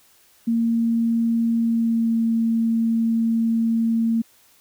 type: tone with pitch glide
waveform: sine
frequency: 230.3 to 227.8 Hz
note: A#3 to A#3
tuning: -21 to -40 cents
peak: -17 dBFS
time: 0.47-4.22 s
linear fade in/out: 10 ms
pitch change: -19 cents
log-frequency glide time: 1.57-2.22 s
effects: white hiss -56 dBFS RMS until 4.6 s